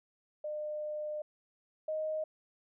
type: tone pair in turn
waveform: sine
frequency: 604 / 623.1 Hz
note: D5 / D#5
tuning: +48 / +2 cents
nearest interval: minor second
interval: 54 cents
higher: second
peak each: -35 / -32 dBFS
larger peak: second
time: 0.44-1.22 / 1.88-2.24 s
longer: first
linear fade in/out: 5 ms
effects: none